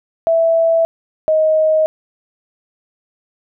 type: tone pair in turn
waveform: sine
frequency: 659.3 / 627.1 Hz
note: E5 / D#5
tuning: 0 / +13 cents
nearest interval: minor second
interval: 87 cents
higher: first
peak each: -10 dBFS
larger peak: neither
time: 0.27-0.85 / 1.28-1.86 s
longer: neither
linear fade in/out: 0 ms
effects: none